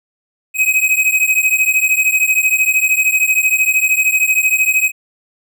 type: beating tone pair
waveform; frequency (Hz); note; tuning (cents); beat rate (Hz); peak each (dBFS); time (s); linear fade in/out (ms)
square; 2524 / 2537; D#7 / D#7; +24 / +33; 13; -15; 0.54-4.92; 50
effects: none